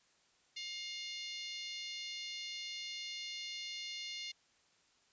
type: harmonic tone with a mistuned harmonic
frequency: 709 Hz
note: F5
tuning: 26 cents sharp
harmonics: 3 / 4 / 5 / 6 / 7 / 8 / 9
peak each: -48 / -48 / -48 / -47 / -53 / -56 / -55 dBFS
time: 0.56-4.32 s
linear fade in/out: 10 ms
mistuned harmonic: 9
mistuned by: +20 cents
effects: white hiss -71 dBFS RMS until 5.12 s + resampled to 16000 Hz